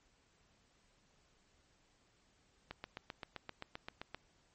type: click train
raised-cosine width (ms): 0.3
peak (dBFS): -27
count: 12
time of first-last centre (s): 2.71-4.146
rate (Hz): 7.66
effects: pink hiss -72 dBFS RMS until 4.54 s + MP3 32 kbps